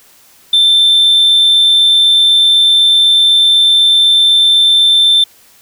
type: tone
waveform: sine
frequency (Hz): 3556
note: A7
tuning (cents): +18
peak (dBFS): -3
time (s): 0.53-5.24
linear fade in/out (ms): 5
effects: tanh soft clip ceiling -4 dBFS + white hiss -45 dBFS RMS until 5.61 s